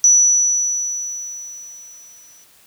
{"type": "tone with exponential decay", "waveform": "sine", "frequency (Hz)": 5920, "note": "F#8", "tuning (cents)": 0, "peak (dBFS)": -6, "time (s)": [0.04, 2.44], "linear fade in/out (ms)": 1, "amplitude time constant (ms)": 520, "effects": ["tanh soft clip ceiling -3 dBFS", "white hiss -51 dBFS RMS until 2.66 s"]}